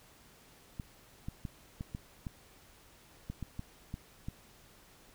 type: clicks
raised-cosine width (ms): 5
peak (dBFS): -26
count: 11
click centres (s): 0.798 / 1.285 / 1.452 / 1.809 / 1.949 / 2.268 / 3.3 / 3.427 / 3.594 / 3.941 / 4.285
effects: pink hiss -60 dBFS RMS until 5.14 s